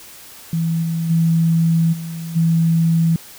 sine tone with level steps, 164.81 Hz, E3, in tune, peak -16 / -18 / -12 / -25 / -12 dBFS, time 0.53-3.16 s, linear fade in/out 2 ms, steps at 0.82 / 1.09 / 1.92 / 2.35 s, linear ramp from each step 20 ms, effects white hiss -40 dBFS RMS until 3.38 s

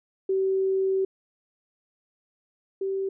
sine tone pair in turn, 383.2 / 387.2 Hz, G4 / G4, -39 / -21 cents, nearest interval unison, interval 18 cents, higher second, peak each -21 / -25 dBFS, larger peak first, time 0.29-1.05 / 2.81-3.09 s, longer first, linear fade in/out 5 ms, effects none

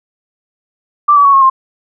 sine tone with pitch steps, 1174.7 / 1144.6 / 1115.2 / 1086.6 / 1058.7 Hz, D6 / D6 / C#6 / C#6 / C6, 0 / -45 / +10 / -35 / +20 cents, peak -4 dBFS, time 1.08-1.5 s, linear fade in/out 10 ms, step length 84 ms, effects none

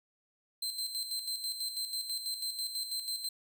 sawtooth tone with tremolo, 4107 Hz, C8, 33 cents flat, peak -30 dBFS, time 0.62-3.29 s, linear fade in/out 5 ms, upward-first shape square, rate 6.1 Hz, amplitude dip 55%, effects none

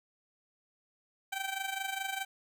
15% pulse tone with amplitude modulation, 776 Hz, G5, 18 cents flat, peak -25 dBFS, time 1.32-2.25 s, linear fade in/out 10 ms, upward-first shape sine, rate 24.8 Hz, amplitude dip 70%, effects none

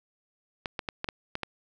clicks, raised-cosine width 0.3 ms, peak -15 dBFS, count 7, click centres 0.658 / 0.792 / 0.888 / 1.044 / 1.088 / 1.354 / 1.433 s, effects none

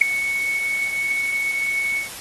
sine tone with ADSR envelope, 2217 Hz, C#7, in tune, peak -4 dBFS, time 0.01-2.09 s, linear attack 8 ms, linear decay 3 ms, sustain -16 dB, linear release 110 ms, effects white hiss -35 dBFS RMS until 2.2 s + AAC 32 kbps

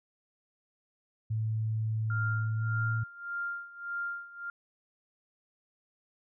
sine tone with pitch glide, 110 to 112.18 Hz, A2 to A2, 0 to +34 cents, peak -28 dBFS, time 1.3-3.04 s, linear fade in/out 10 ms, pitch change +34 cents, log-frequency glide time 2.57-2.69 s
sine tone with tremolo, 1396.9 Hz, F6, in tune, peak -31 dBFS, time 2.1-4.5 s, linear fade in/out 2 ms, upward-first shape sine, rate 1.7 Hz, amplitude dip 85%
effects none

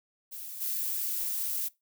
violet noise with level steps, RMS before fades -41 / -32 dBFS, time 0.31-1.69 s, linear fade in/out 20 ms, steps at 0.6 s, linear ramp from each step 20 ms, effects noise-tail reverb RT60 0.2 s tail -21 dB re dry

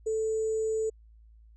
sine tone with sample-and-hold, 440 Hz, A4, in tune, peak -26 dBFS, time 0.06-0.9 s, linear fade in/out 10 ms, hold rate 7350 Hz, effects added 55 Hz sine -52 dBFS peak until 1.56 s + resampled to 24000 Hz

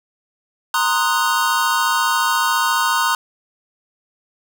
square chord, C half-diminished seventh, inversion third, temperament equal, 932.3 / 1046.5 / 1244.5 / 1480 Hz, Bb5 / C6 / Eb6 / Gb6, 0 / 0 / 0 / 0 cents, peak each -22 dBFS, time 0.74-3.15 s, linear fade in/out 2 ms, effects none

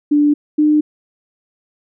sine tone pair in turn, 293.7 / 301.8 Hz, D4 / D4, 0 / +47 cents, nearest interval unison, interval 47 cents, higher second, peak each -9 / -9 dBFS, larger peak neither, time 0.11-0.34 / 0.58-0.81 s, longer neither, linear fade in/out 10 ms, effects none

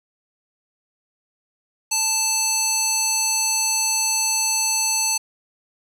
square tone with band-pass filter, 880 Hz, A5, in tune, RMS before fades -21 dBFS, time 1.91-5.18 s, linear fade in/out 10 ms, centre 7000 Hz, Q 2.1, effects 8-bit

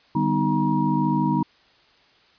sine tone cluster, 150.9 / 196.8 / 250.1 / 312.2 / 951 Hz, D3 / G3 / B3 / D#4 / A#5, +47 / +7 / +22 / +6 / +34 cents, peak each -25 dBFS, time 0.15-1.43 s, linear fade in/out 5 ms, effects white hiss -57 dBFS RMS until 2.38 s + resampled to 11025 Hz

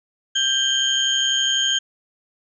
sine tone cluster, 1584 / 3046 / 3178 / 6610 Hz, G6 / F#7 / G7 / G#8, +18 / +50 / +23 / -9 cents, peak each -26 / -26 / -19 / -26 dBFS, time 0.35-1.79 s, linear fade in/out 10 ms, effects none

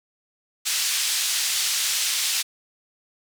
pink band-pass noise, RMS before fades -24 dBFS, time 0.65-2.43 s, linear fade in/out 20 ms, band 3400 to 9600 Hz, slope 12 dB/octave, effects none

